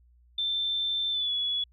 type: tone with pitch glide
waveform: sine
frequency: 3554 to 3392 Hz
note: A7 to G#7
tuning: +17 to +36 cents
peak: -26 dBFS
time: 0.38-1.64 s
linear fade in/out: 5 ms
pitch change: -81 cents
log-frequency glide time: 1.11-1.32 s
effects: added 60 Hz sine -57 dBFS peak until 1.72 s